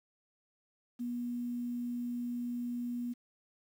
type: tone with quantisation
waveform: sine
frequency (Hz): 241.7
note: B3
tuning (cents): -37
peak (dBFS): -34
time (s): 0.99-3.14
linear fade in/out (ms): 20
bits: 10
effects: none